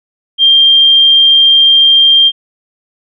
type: tone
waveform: sine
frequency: 3187 Hz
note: G7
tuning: 28 cents sharp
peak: -3 dBFS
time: 0.38-2.32 s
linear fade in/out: 50 ms
effects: none